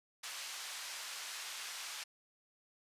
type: band-pass noise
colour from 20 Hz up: white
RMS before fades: -45 dBFS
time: 0.23-2.04 s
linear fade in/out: 10 ms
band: 980 to 6400 Hz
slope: 12 dB/octave
effects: resampled to 32000 Hz